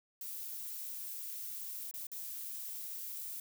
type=noise with dropouts; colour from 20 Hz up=violet; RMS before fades=-43 dBFS; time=0.21-3.4 s; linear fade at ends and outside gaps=2 ms; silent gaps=1.912-1.939 / 2.069-2.116 s; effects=none